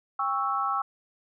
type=chord; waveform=sine; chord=C# diminished; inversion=second; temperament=equal with one note detuned; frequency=797.7 / 1108.7 / 1318.5 Hz; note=G5 / C#6 / E6; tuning=+30 / 0 / 0 cents; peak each=-31 / -29 / -28 dBFS; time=0.19-0.82 s; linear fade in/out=5 ms; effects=none